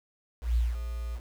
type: tone with ADSR envelope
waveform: sine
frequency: 58.7 Hz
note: A#1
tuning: 13 cents sharp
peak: -20 dBFS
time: 0.41-1.21 s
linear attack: 150 ms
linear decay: 190 ms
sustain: -11 dB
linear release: 61 ms
effects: tanh soft clip ceiling -16 dBFS + 8-bit